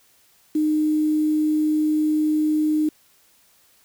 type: tone with quantisation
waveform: sine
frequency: 306.7 Hz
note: D#4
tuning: 25 cents flat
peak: -17 dBFS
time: 0.55-2.89 s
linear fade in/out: 5 ms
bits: 7
effects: white hiss -58 dBFS RMS until 3.84 s

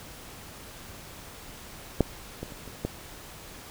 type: clicks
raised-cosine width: 2 ms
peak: -6 / -20 / -30 / -28 / -14 dBFS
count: 5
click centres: 2.007 / 2.43 / 2.522 / 2.677 / 2.85 s
effects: pink hiss -45 dBFS RMS until 3.7 s

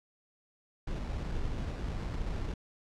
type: noise with sample-and-hold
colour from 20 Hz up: brown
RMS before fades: -35 dBFS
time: 0.87-2.54 s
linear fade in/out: 5 ms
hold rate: 3150 Hz
effects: low-pass 6000 Hz 12 dB/octave

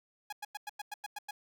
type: tone bursts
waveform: sawtooth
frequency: 830.6 Hz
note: G#5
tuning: in tune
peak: -34 dBFS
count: 9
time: 0.3-1.31 s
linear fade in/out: 5 ms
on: 26 ms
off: 97 ms
effects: none

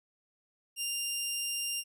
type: tone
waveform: 15% pulse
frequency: 2794 Hz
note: F7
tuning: in tune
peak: -25 dBFS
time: 0.76-1.84 s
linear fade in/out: 50 ms
effects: none

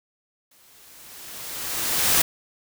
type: noise with exponential growth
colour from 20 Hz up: white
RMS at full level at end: -17 dBFS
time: 0.51-2.22 s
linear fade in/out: 5 ms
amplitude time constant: 370 ms
effects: none

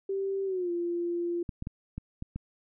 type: tone with pitch glide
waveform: sine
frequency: 390 to 345.4 Hz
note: G4 to F4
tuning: -9 to -19 cents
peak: -28 dBFS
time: 0.09-1.43 s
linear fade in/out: 5 ms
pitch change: -210 cents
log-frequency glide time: 0.45-0.71 s
type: clicks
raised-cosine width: 5 ms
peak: -23 dBFS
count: 6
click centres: 1.492 / 1.624 / 1.671 / 1.98 / 2.224 / 2.36 s
effects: none

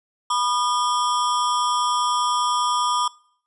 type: ring-modulated tone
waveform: square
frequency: 1100 Hz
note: C#6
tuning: 14 cents flat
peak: -17 dBFS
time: 0.3-3.08 s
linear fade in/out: 5 ms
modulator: 115 Hz
effects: noise-tail reverb RT60 0.6 s tail -22 dB re dry + resampled to 24000 Hz

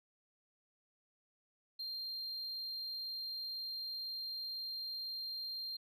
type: tone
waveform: sine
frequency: 4186 Hz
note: C8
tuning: in tune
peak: -37 dBFS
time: 1.79-5.77 s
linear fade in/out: 10 ms
effects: tanh soft clip ceiling -39 dBFS

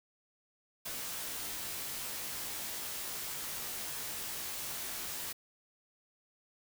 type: noise with comb filter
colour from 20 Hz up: white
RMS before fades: -40 dBFS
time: 0.85-5.33 s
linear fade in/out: 10 ms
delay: 17 ms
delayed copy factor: -0.7
effects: none

